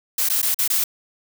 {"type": "noise with dropouts", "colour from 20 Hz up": "blue", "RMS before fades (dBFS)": -20, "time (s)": [0.18, 0.84], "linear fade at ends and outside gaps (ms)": 5, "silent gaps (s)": [[0.288, 0.298], [0.417, 0.427], [0.545, 0.588], [0.678, 0.7]], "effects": []}